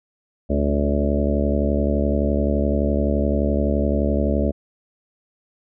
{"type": "harmonic tone with a mistuned harmonic", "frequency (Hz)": 71.7, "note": "D2", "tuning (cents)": -41, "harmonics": [1, 2, 3, 4, 5, 6, 7, 8, 9], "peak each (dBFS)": [-21, -32, -23, -26, -30, -30, -31, -26, -30], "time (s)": [0.49, 4.52], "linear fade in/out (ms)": 20, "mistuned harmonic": 5, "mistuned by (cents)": 31, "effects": []}